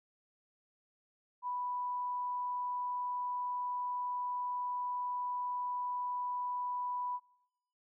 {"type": "tone", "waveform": "sine", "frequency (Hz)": 987.8, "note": "B5", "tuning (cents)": 0, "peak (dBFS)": -34, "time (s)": [1.42, 7.2], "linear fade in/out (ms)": 50, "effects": ["noise-tail reverb RT60 0.9 s tail -24 dB re dry"]}